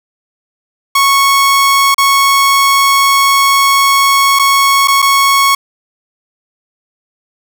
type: tone with dropouts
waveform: sawtooth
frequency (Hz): 1104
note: C#6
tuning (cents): -7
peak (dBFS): -3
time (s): 0.95-5.55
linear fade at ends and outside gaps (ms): 5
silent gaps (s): 1.945-1.98 / 4.39-4.394 / 4.875-4.881 / 5.02-5.024
effects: none